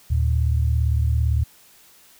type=tone pair together; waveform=sine; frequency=75.69 / 113.4 Hz; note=D#2 / A#2; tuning=-47 / -47 cents; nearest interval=perfect fifth; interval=700 cents; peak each=-18 / -22 dBFS; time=0.1-1.44 s; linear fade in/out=10 ms; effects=white hiss -52 dBFS RMS until 2.19 s